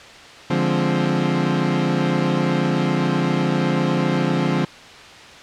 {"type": "chord", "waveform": "30% pulse", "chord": "D half-diminished seventh", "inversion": "none", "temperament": "equal", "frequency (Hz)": [146.83, 174.61, 207.7, 261.6], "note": ["D3", "F3", "Ab3", "C4"], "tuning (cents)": [0, 0, 0, 0], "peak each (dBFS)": [-20, -19, -23, -21], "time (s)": [0.5, 4.65], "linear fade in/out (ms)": 5, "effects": ["white hiss -40 dBFS RMS until 5.42 s", "low-pass 4000 Hz 12 dB/octave"]}